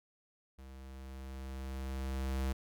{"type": "tone with level ramp", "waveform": "square", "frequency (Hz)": 66.2, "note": "C2", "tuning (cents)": 21, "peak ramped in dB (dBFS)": [-50, -32], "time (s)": [0.58, 2.53], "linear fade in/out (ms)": 10, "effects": []}